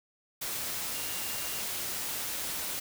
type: tone in noise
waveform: sine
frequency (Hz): 2794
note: F7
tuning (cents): 0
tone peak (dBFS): -46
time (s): 0.93-1.62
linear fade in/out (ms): 10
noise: white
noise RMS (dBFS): -35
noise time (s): 0.41-2.8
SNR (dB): -14
effects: none